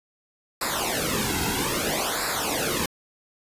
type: noise with flanger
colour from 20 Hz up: pink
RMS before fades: -26 dBFS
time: 0.61-2.86 s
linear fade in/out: 5 ms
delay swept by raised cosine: 0.32 to 1.72 ms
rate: 0.61 Hz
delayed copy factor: -0.9
effects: resampled to 32000 Hz